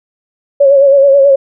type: tone with vibrato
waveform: sine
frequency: 554.4 Hz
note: C#5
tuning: in tune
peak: -3 dBFS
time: 0.6-1.36 s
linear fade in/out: 10 ms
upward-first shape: sine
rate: 9.3 Hz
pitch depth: 48 cents each way
effects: none